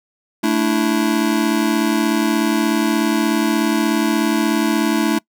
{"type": "chord", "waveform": "square", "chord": "A suspended fourth", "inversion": "none", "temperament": "just", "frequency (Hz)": [220, 293.3, 330], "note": ["A3", "D4", "E4"], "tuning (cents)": [0, -2, 2], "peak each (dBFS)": -20, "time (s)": [0.43, 5.19], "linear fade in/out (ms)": 10, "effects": ["noise-tail reverb RT60 0.1 s tail -24 dB re dry"]}